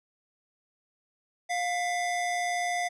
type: tone pair together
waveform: square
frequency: 707 / 1999.7 Hz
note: F5 / B6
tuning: +21 / +21 cents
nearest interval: octave + tritone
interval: 1800 cents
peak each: -29 / -34 dBFS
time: 1.49-2.89 s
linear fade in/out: 20 ms
effects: resampled to 22050 Hz